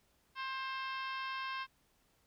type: harmonic tone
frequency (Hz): 529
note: C5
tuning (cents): +19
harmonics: 2 / 3 / 4 / 5 / 6 / 7 / 8 / 9 / 10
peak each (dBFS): -40 / -44 / -49 / -47 / -50 / -54 / -57 / -58 / -57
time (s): 0.35-1.67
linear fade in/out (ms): 50
effects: pink hiss -73 dBFS RMS until 2.26 s